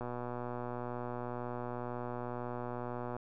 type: click train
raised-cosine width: 1 ms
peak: -26 dBFS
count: 386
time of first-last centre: 0.01-3.166 s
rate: 122 Hz
effects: none